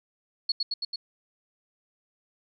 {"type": "tone with echo", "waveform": "sine", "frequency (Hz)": 4358, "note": "C#8", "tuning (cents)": -30, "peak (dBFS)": -22, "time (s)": [0.49, 0.52], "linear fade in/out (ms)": 5, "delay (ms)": 110, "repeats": 4, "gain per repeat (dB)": -2, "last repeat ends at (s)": 0.96, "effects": []}